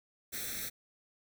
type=noise with comb filter; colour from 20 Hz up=white; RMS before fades=-39 dBFS; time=0.32-0.7 s; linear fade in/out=20 ms; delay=0.51 ms; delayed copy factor=+0.95; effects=none